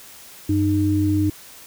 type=tone pair together; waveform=sine; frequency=96.4 / 306.1 Hz; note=G2 / D#4; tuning=-28 / -28 cents; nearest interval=octave + minor sixth; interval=2000 cents; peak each=-20 / -18 dBFS; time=0.49-1.3 s; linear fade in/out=5 ms; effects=white hiss -43 dBFS RMS until 1.66 s